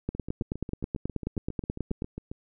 two click trains, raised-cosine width 3 ms, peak -16 / -23 dBFS, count 19 / 17, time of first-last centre 0.09-2.021 / 0.15-2.315 s, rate 9.32 / 7.39 Hz, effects none

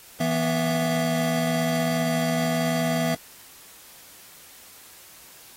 square tone cluster, 163.2 / 244.2 / 662 Hz, E3 / B3 / E5, -17 / -19 / +7 cents, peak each -27 dBFS, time 0.2-3.15 s, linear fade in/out 5 ms, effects white hiss -48 dBFS RMS until 5.56 s + AAC 48 kbps

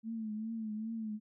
sine tone with vibrato, 220 Hz, A3, in tune, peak -36 dBFS, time 0.03-1.2 s, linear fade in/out 50 ms, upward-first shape triangle, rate 2.5 Hz, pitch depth 73 cents each way, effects none

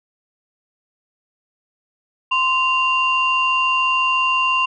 sine tone pair together, 1040.2 / 2777 Hz, C6 / F7, -10 / -10 cents, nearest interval octave + perfect fourth, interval 1700 cents, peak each -17 dBFS, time 2.31-4.66 s, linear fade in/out 10 ms, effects tanh soft clip ceiling -8 dBFS

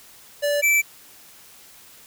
square tone pair in turn, 581 / 2324 Hz, D5 / D7, -19 / -19 cents, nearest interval 2 octaves, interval 2400 cents, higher second, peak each -20 / -16 dBFS, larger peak second, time 0.42-0.62 / 0.62-0.82 s, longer neither, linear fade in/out 20 ms, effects white hiss -48 dBFS RMS until 2.06 s

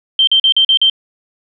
sine tone bursts, 3136 Hz, G7, in tune, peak -7 dBFS, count 6, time 0.19-0.898 s, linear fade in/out 2 ms, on 83 ms, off 42 ms, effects none

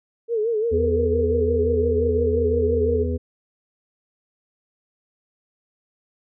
sine tone with vibrato, 445.5 Hz, A4, 22 cents sharp, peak -19 dBFS, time 0.28-3.06 s, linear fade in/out 50 ms, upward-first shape sine, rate 5.8 Hz, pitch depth 99 cents each way
harmonic tone, 82.41 Hz, E2, in tune, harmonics 1 / 3 / 5 / 6, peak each -23 / -28 / -30 / -31 dBFS, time 0.71-3.18 s, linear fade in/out 20 ms
effects none

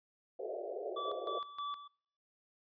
pink band-pass noise, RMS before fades -41 dBFS, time 0.39-1.39 s, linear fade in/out 5 ms, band 360 to 710 Hz, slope 96 dB/octave
square tone with tremolo, 1155 Hz, D6, 29 cents flat, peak -38 dBFS, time 0.96-1.88 s, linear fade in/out 10 ms, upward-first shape square, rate 3.2 Hz, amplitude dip 75%
effects noise-tail reverb RT60 0.6 s tail -24 dB re dry + resampled to 11025 Hz

